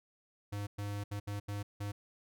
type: tone bursts at uneven times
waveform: square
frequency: 102.1 Hz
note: G#2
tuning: 29 cents flat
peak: -37 dBFS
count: 6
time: 0.52-0.67 / 0.78-1.04 / 1.11-1.2 / 1.27-1.4 / 1.48-1.63 / 1.8-1.92 s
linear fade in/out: 10 ms
effects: none